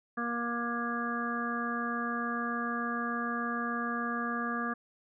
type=harmonic tone; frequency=236.7 Hz; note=A#3; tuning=27 cents sharp; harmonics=1 / 2 / 3 / 5 / 6 / 7; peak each=-35 / -42 / -42 / -35 / -44 / -37 dBFS; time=0.17-4.74 s; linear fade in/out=10 ms; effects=none